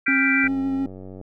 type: chord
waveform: sine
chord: G dominant seventh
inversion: third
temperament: equal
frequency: 1396.9 / 1568 / 1975.5 / 2349 Hz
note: F6 / G6 / B6 / D7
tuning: 0 / 0 / 0 / 0 cents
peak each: -27 / -24 / -23 / -21 dBFS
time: 0.06-0.48 s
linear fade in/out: 10 ms
type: tone with vibrato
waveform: triangle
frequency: 270 Hz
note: C#4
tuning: 45 cents flat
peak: -19 dBFS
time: 0.08-0.86 s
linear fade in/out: 2 ms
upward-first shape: sine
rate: 7.2 Hz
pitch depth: 11 cents each way
type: click train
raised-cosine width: 2 ms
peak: -26 dBFS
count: 74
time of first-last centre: 0.44-1.213 s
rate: 94.4 Hz
effects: none